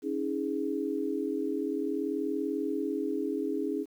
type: chord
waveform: sine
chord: C# suspended second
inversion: none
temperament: equal with one note detuned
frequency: 277.2 / 317.7 / 415.3 Hz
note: C#4 / D#4 / G#4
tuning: 0 / +36 / 0 cents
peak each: -33 dBFS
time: 0.02-3.86 s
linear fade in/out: 50 ms
effects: 10-bit